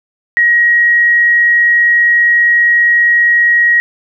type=tone; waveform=sine; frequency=1895 Hz; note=A#6; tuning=28 cents sharp; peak=-6 dBFS; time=0.37-3.8 s; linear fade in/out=0 ms; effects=none